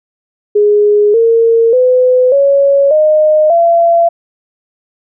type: tone with pitch steps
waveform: sine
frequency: 415.3 / 458.2 / 505.4 / 557.6 / 615.1 / 678.6 Hz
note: G#4 / A#4 / B4 / C#5 / D#5 / F5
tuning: 0 / -30 / +40 / +10 / -20 / -50 cents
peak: -5 dBFS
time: 0.55-4.09 s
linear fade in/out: 10 ms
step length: 590 ms
effects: none